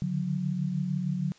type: tone cluster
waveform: sine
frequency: 144.9 / 151.4 / 182.9 Hz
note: D3 / D#3 / F#3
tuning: -23 / -47 / -20 cents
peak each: -31 / -37 / -29 dBFS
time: 0.02-1.32 s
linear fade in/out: 0 ms
effects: white hiss -58 dBFS RMS until 1.38 s + resampled to 16000 Hz